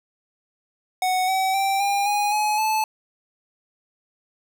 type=tone with pitch steps; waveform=square; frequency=741 / 761 / 781.4 / 802.5 / 824.1 / 846.3 / 869.1 Hz; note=F#5 / F#5 / G5 / G5 / G#5 / G#5 / A5; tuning=+2 / +48 / -6 / +40 / -14 / +32 / -22 cents; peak=-20 dBFS; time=1.02-2.84 s; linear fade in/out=2 ms; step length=260 ms; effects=none